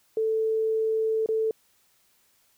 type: tone with dropouts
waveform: sine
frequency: 441.6 Hz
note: A4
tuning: 6 cents sharp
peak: -22 dBFS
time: 0.17-1.51 s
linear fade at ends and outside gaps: 2 ms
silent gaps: 1.261-1.288 s
effects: white hiss -65 dBFS RMS until 2.57 s